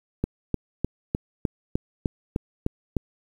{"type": "click train", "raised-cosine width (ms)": 3, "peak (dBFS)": -10, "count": 10, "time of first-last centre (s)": [0.24, 2.967], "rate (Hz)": 3.3, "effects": ["8-bit"]}